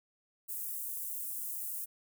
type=high-pass noise; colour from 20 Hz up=white; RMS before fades=-39 dBFS; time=0.48-1.86 s; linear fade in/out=20 ms; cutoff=9200 Hz; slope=24 dB/octave; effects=none